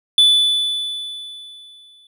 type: tone with exponential decay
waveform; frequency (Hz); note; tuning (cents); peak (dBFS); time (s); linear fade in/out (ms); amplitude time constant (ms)
triangle; 3480; A7; -20; -6; 0.18-2.07; 2; 410
effects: none